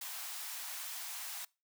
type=high-pass noise; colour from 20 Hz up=white; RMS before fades=-43 dBFS; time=0.01-1.45 s; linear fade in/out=5 ms; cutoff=670 Hz; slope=48 dB/octave; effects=noise-tail reverb RT60 0.3 s tail -24 dB re dry